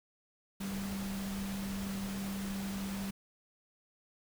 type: tone in noise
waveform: sine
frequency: 196 Hz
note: G3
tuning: in tune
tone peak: -36 dBFS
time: 0.6-3.11 s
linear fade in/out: 10 ms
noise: pink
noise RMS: -44 dBFS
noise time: 0.6-3.11 s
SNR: +5 dB
effects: none